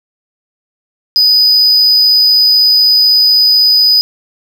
triangle tone, 4978 Hz, D#8, in tune, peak -4 dBFS, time 1.16-4.01 s, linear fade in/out 0 ms, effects none

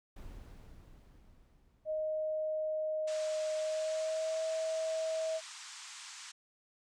brown noise with exponential decay, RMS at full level -47 dBFS, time 0.16-3.52 s, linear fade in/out 5 ms, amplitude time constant 730 ms
sine tone with pitch glide, 622.3 to 641.6 Hz, D#5 to E5, 0 to -47 cents, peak -32 dBFS, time 1.85-5.41 s, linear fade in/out 50 ms, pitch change +53 cents, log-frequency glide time 3.56-4.42 s
white band-pass noise, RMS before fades -49 dBFS, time 3.07-6.32 s, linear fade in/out 10 ms, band 890 to 8200 Hz, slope 48 dB/octave
effects none

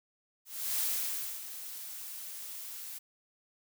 blue noise with ADSR envelope, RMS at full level -31 dBFS, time 0.45-2.99 s, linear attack 340 ms, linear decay 620 ms, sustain -12 dB, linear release 14 ms, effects none

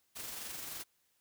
white noise with amplitude modulation, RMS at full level -42 dBFS, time 0.15-0.84 s, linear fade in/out 20 ms, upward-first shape sine, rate 23.2 Hz, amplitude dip 35%, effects white hiss -75 dBFS RMS until 1.2 s

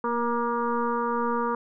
sine tone with frequency modulation, 710 Hz, F5, 28 cents sharp, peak -23 dBFS, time 0.04-1.55 s, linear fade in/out 2 ms, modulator 237 Hz, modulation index 2.4, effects none

